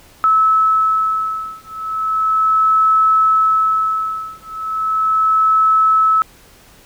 sine beating tone pair, 1300 / 1300.36 Hz, E6 / E6, -24 / -24 cents, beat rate 0.36 Hz, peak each -15 dBFS, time 0.24-6.22 s, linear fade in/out 0 ms, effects pink hiss -46 dBFS RMS until 6.85 s

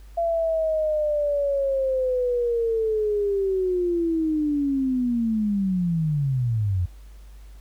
sine linear sweep, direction down, 680 to 85.1 Hz, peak -20 dBFS, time 0.17-6.86 s, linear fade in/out 10 ms, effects added 50 Hz sine -41 dBFS peak until 7.6 s + pink hiss -58 dBFS RMS until 7.6 s

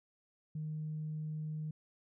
sine tone, 154.4 Hz, D#3, 13 cents flat, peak -36 dBFS, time 0.55-1.71 s, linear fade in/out 5 ms, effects tanh soft clip ceiling -32 dBFS

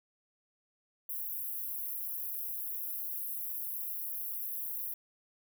white high-pass noise, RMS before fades -38 dBFS, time 1.09-4.94 s, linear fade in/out 5 ms, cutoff 11000 Hz, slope 96 dB/octave, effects none

